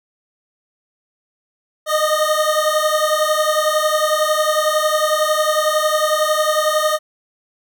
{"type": "beating tone pair", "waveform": "25% pulse", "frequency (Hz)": [610, 621], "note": ["D#5", "D#5"], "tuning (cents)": [-34, -3], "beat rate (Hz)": 11, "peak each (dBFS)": -14, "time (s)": [1.86, 6.99], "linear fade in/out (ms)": 50, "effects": []}